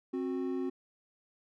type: tone pair together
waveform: triangle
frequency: 265.3 / 366.3 Hz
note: C4 / F#4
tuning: +24 / -17 cents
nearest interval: tritone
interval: 559 cents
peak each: -32 / -33 dBFS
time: 0.13-0.7 s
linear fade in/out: 10 ms
effects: none